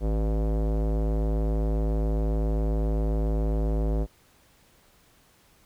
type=tone with low-pass filter; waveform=square; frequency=53.7 Hz; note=A1; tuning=41 cents flat; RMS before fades=-25 dBFS; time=0-4.07 s; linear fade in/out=50 ms; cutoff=550 Hz; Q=1.7; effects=pink hiss -60 dBFS RMS until 5.65 s